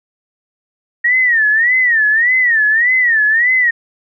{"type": "tone with vibrato", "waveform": "sine", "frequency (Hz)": 1864.7, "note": "A#6", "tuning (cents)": 0, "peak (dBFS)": -9, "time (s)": [1.04, 3.71], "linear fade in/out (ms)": 10, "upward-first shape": "sine", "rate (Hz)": 1.7, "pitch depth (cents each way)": 160, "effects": []}